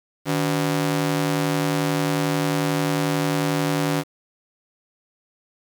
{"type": "ring-modulated tone", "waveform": "sawtooth", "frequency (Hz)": 220, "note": "A3", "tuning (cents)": 0, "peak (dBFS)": -13, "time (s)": [0.25, 4.04], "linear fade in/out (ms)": 50, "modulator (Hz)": 64.4, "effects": ["7-bit"]}